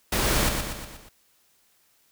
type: noise with echo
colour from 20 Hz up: pink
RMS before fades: -24 dBFS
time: 0.12-0.49 s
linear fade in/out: 5 ms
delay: 120 ms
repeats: 5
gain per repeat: -5 dB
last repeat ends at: 1.09 s
effects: white hiss -64 dBFS RMS until 2.11 s